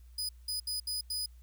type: tone bursts at uneven times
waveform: sawtooth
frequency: 4978 Hz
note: D#8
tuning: in tune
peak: -30 dBFS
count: 5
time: 0.18-0.29 / 0.48-0.6 / 0.67-0.8 / 0.87-1.01 / 1.1-1.26 s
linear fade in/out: 5 ms
effects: added 60 Hz sine -51 dBFS peak until 1.42 s + white hiss -71 dBFS RMS until 1.42 s